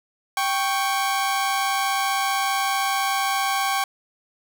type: tone pair together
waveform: sawtooth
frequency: 784 / 1108.7 Hz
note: G5 / C#6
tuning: 0 / 0 cents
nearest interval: tritone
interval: 600 cents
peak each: -19 / -21 dBFS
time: 0.37-3.84 s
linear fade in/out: 2 ms
effects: none

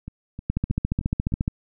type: two click trains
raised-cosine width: 5 ms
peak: -21 / -10 dBFS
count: 5 / 15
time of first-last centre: 0.08-1.322 / 0.5-1.479 s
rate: 3.22 / 14.3 Hz
effects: none

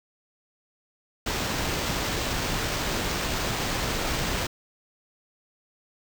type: noise with sample-and-hold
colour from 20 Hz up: pink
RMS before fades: -28 dBFS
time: 1.26-4.47 s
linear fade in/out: 5 ms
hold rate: 11025 Hz
effects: none

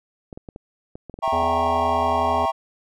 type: clicks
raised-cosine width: 2 ms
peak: -23 dBFS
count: 10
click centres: 0.328 / 0.375 / 0.488 / 0.561 / 0.955 / 1.097 / 1.141 / 1.189 / 1.278 / 1.427 s
type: chord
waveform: triangle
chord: E diminished seventh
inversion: none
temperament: equal with one note detuned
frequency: 659.3 / 784 / 932.3 / 1089.7 Hz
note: E5 / G5 / Bb5 / Db6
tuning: 0 / 0 / 0 / -30 cents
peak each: -23 dBFS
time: 1.22-2.52 s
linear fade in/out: 20 ms
type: harmonic tone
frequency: 83.7 Hz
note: E2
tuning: 27 cents sharp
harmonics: 1 / 3 / 5 / 7 / 9 / 10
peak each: -31 / -31 / -31 / -31 / -31 / -31 dBFS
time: 1.32-2.46 s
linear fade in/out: 10 ms
effects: none

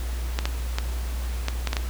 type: clicks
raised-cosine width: 0.2 ms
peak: -8 dBFS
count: 7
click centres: 0.389 / 0.455 / 0.785 / 1.484 / 1.673 / 1.731 / 1.768 s
effects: added 60 Hz sine -26 dBFS peak until 1.89 s + pink hiss -40 dBFS RMS until 1.89 s

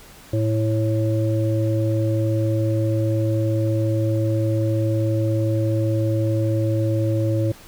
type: harmonic tone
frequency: 110 Hz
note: A2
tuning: in tune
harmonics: 1 / 3 / 5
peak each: -19 / -24 / -26 dBFS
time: 0.33-7.52 s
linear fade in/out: 5 ms
effects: pink hiss -45 dBFS RMS until 7.67 s

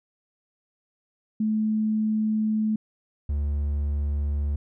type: tone pair in turn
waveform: sine / triangle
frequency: 216.4 / 72.42 Hz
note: A3 / D2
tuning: -29 / -24 cents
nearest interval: octave + perfect fifth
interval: 1895 cents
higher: first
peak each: -21 dBFS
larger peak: neither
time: 1.4-2.76 / 3.29-4.56 s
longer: first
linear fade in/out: 5 ms
effects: none

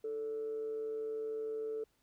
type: tone with amplitude modulation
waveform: sine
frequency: 440 Hz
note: A4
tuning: in tune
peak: -33 dBFS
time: 0.04-1.84 s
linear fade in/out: 5 ms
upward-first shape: sine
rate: 133 Hz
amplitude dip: 40%
effects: tanh soft clip ceiling -31 dBFS + pink hiss -75 dBFS RMS until 2.02 s

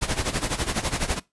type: noise with tremolo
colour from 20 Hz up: pink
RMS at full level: -23 dBFS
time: 0.01-1.2 s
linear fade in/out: 20 ms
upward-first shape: sine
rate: 12 Hz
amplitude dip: 80%
effects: noise-tail reverb RT60 0.2 s tail -20 dB re dry + resampled to 24000 Hz

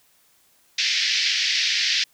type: band-pass noise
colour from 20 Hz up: white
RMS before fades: -22 dBFS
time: 0.78-2.04 s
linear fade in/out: 5 ms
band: 1800 to 5500 Hz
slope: 48 dB/octave
effects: white hiss -60 dBFS RMS until 2.13 s

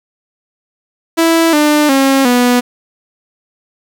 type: tone with pitch steps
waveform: sawtooth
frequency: 329.6 / 298.8 / 270.8 / 245.5 Hz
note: E4 / D4 / C#4 / B3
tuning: 0 / +30 / -40 / -10 cents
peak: -4 dBFS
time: 1.17-2.61 s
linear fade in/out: 20 ms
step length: 360 ms
effects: 7-bit

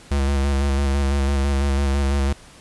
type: tone with vibrato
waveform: square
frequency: 69.3 Hz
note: C#2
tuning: in tune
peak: -18 dBFS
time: 0.11-2.33 s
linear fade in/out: 5 ms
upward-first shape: square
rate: 6 Hz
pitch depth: 30 cents each way
effects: pink hiss -46 dBFS RMS until 2.6 s + resampled to 24000 Hz

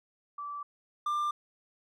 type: tone pair in turn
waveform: sine / triangle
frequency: 1161 / 1190.9 Hz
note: D6 / D6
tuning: -20 / +24 cents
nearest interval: unison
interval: 44 cents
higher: second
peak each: -36 / -26 dBFS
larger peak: second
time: 0.38-0.63 / 1.06-1.31 s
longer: neither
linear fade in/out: 5 ms
effects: none

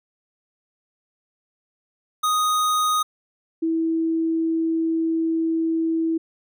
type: tone pair in turn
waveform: square / sine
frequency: 1244.5 / 326 Hz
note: D#6 / E4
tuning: 0 / -19 cents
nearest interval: octave + major seventh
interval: 2319 cents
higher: first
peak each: -19 dBFS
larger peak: neither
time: 2.23-3.03 / 3.62-6.18 s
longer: second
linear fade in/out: 10 ms
effects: none

